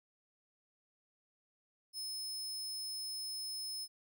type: tone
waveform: sawtooth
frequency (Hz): 5200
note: E8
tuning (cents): -24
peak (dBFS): -37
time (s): 1.93-3.88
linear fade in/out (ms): 50
effects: none